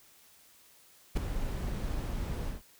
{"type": "noise with ADSR envelope", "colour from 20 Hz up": "brown", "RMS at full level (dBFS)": -23, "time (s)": [1.15, 2.62], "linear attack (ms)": 22, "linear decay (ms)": 4, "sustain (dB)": -11, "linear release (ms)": 140, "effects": ["white hiss -60 dBFS RMS until 2.79 s"]}